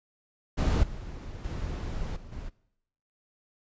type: noise with level steps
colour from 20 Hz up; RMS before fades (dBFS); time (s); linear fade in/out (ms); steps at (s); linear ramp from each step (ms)
brown; -23 / -39 / -33 / -46 / -39; 0.57-2.5; 20; 0.83 / 1.44 / 2.16 / 2.32; 5
effects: noise-tail reverb RT60 0.8 s tail -21 dB re dry + resampled to 16000 Hz